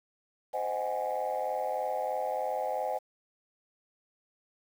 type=chord; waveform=sine; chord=Ab dominant seventh; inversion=first; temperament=just; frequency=519.1 / 623 / 747.5 / 830.6 Hz; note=C5 / Eb5 / Gb5 / Ab5; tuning=-14 / +2 / +17 / 0 cents; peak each=-34 dBFS; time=0.53-2.99 s; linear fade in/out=20 ms; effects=tanh soft clip ceiling -23 dBFS + 9-bit